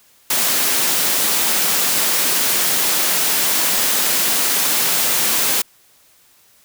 white high-pass noise, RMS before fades -17 dBFS, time 0.3-5.62 s, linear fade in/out 5 ms, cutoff 150 Hz, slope 24 dB/octave, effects white hiss -53 dBFS RMS until 6.64 s

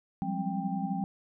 sine tone cluster, 174.9 / 190.8 / 202.1 / 265.1 / 789 Hz, F3 / G3 / G#3 / C4 / G5, +3 / -47 / -47 / +23 / +11 cents, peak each -36 / -35 / -35 / -38 / -36 dBFS, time 0.22-1.04 s, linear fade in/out 0 ms, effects none

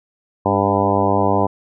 harmonic tone with a mistuned harmonic, 99.5 Hz, G2, 26 cents sharp, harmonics 1 / 2 / 3 / 4 / 5 / 6 / 7 / 8 / 9 / 10, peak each -23 / -23 / -23 / -23 / -23 / -23 / -23 / -23 / -23 / -23 dBFS, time 0.45-1.47 s, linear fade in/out 10 ms, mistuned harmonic 3, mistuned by -35 cents, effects none

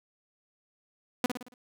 sawtooth tone with echo, 248.1 Hz, B3, 8 cents sharp, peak -19 dBFS, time 1.24-1.26 s, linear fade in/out 2 ms, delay 56 ms, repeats 5, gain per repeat -6 dB, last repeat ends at 1.54 s, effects none

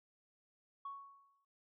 sine tone with exponential decay, 1111 Hz, C#6, 4 cents sharp, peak -40 dBFS, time 0.85-1.45 s, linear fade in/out 5 ms, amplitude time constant 130 ms, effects tanh soft clip ceiling -37 dBFS

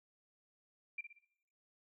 sine tone with echo, 2370 Hz, D7, 15 cents sharp, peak -38 dBFS, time 0.98-1.01 s, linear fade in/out 5 ms, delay 60 ms, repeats 4, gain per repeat -8 dB, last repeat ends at 1.25 s, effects noise-tail reverb RT60 1.0 s tail -25 dB re dry

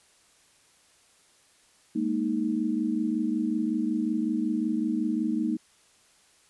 sine chord, Ab suspended second, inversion none, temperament equal, 207.7 / 233.1 / 311.1 Hz, Ab3 / Bb3 / Eb4, 0 / 0 / 0 cents, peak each -31 / -28 / -28 dBFS, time 1.95-5.57 s, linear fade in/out 10 ms, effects white hiss -61 dBFS RMS until 6.49 s + resampled to 24000 Hz

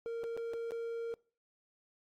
triangle tone with dropouts, 462.6 Hz, A#4, 13 cents flat, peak -34 dBFS, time 0.06-1.14 s, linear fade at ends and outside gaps 0 ms, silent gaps 0.235-0.24 / 0.367-0.375 / 0.535-0.539 / 0.708-0.719 s, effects noise-tail reverb RT60 0.4 s tail -23 dB re dry + AAC 48 kbps

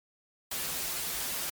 white noise with comb filter, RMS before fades -34 dBFS, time 0.51-1.5 s, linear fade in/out 5 ms, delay 9.6 ms, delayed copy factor -0.6, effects MP3 96 kbps

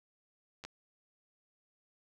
clicks, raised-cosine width 0.2 ms, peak -29 / -25 dBFS, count 2, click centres 0.639 / 0.65 s, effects none

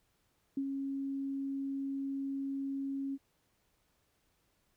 sine tone with ADSR envelope, 273.8 Hz, C#4, 21 cents flat, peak -30 dBFS, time 0.57-3.18 s, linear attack 4 ms, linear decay 66 ms, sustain -4 dB, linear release 41 ms, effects pink hiss -75 dBFS RMS until 4.76 s

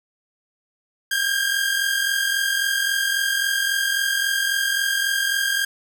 sawtooth tone pair together, 1586.3 / 1630 Hz, G6 / G#6, +20 / -33 cents, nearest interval unison, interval 47 cents, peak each -19 dBFS, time 1.11-5.65 s, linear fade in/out 5 ms, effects none

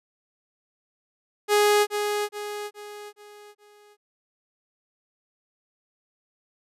sawtooth tone with echo, 415.3 Hz, G#4, in tune, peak -13 dBFS, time 1.48-1.87 s, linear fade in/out 50 ms, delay 420 ms, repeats 5, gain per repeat -7 dB, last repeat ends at 3.97 s, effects resampled to 32000 Hz

